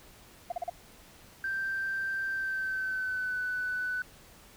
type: tone bursts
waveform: sine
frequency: 698.5 Hz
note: F5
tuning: in tune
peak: -28 dBFS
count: 4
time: 0.5-0.698 s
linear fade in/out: 5 ms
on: 21 ms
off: 38 ms
type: tone with pitch glide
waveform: sine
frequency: 1568 to 1496.3 Hz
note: G6 to F#6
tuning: 0 to +19 cents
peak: -29 dBFS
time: 1.44-4.02 s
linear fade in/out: 2 ms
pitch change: -81 cents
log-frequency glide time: 2.3-3.42 s
effects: tanh soft clip ceiling -25 dBFS + pink hiss -55 dBFS RMS until 4.56 s